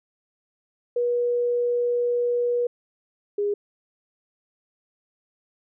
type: tone pair in turn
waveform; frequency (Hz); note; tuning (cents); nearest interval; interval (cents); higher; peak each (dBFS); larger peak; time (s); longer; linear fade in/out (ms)
sine; 483.1 / 409.6; B4 / G#4; -38 / -24; minor third; 286; first; -20 / -21; first; 0.96-2.67 / 3.38-3.54; first; 5
effects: none

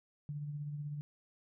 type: tone with tremolo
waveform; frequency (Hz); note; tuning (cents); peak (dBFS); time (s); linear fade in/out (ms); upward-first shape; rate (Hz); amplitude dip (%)
sine; 146.83; D3; 0; -36; 0.29-1.01; 0; triangle; 16; 45
effects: none

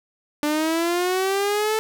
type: linear sweep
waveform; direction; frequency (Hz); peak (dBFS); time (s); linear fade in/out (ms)
sawtooth; up; 293.7 to 440.7; -16; 0.43-1.79; 0
effects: none

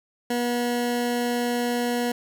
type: tone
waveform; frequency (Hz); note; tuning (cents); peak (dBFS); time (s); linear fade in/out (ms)
20% pulse; 241.4; B3; -39; -18; 0.3-2.12; 5
effects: none

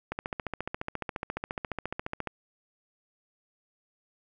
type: click train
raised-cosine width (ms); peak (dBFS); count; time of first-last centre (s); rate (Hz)
0.5; -17; 32; 0.12-2.273; 14.4
effects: none

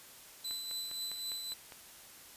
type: tone with tremolo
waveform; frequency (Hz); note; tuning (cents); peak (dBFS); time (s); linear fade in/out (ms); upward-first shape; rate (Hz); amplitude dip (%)
sawtooth; 4006; B7; +24; -33; 0.44-1.54; 10; triangle; 3.8; 45
type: click train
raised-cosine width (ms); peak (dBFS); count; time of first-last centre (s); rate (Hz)
0.3; -32; 7; 0.51-1.722; 4.95
effects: white hiss -54 dBFS RMS until 2.36 s + resampled to 32000 Hz

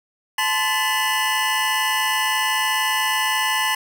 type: tone cluster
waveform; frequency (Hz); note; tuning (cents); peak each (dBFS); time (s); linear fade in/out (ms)
square; 866 / 1035 / 1747 / 2004 / 2887; A5 / C6 / A6 / B6 / F#7; -28 / -19 / -13 / +25 / -43; -26; 0.38-3.75; 5
effects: none

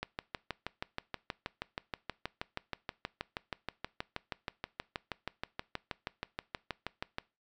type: click train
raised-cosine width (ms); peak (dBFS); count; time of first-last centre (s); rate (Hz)
0.3; -19; 46; 0.03-7.184; 6.29
effects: noise-tail reverb RT60 0.3 s tail -22 dB re dry

